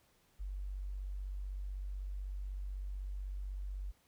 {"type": "tone", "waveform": "sine", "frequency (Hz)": 48, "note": "G1", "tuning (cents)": -36, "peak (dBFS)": -38, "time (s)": [0.39, 3.92], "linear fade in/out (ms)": 20, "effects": ["pink hiss -71 dBFS RMS until 4.07 s"]}